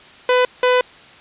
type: tone bursts at uneven times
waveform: sawtooth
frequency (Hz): 500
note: B4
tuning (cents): +21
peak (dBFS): -8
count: 2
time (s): 0.29-0.45 / 0.63-0.81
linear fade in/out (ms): 2
effects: white hiss -43 dBFS RMS until 1.2 s + resampled to 8000 Hz